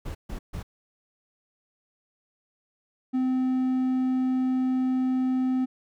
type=noise bursts; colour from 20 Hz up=brown; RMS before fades=-34 dBFS; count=3; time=0.05-0.63 s; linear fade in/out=10 ms; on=100 ms; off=140 ms
type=tone; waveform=triangle; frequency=257.5 Hz; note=C4; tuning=28 cents flat; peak=-20 dBFS; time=3.13-5.66 s; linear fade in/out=20 ms
effects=none